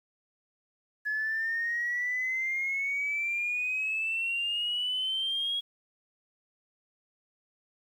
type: exponential sweep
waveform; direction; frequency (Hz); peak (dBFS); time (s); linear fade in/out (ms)
sine; up; 1700 to 3322; -27; 1.05-5.61; 20
effects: tanh soft clip ceiling -23 dBFS + 10-bit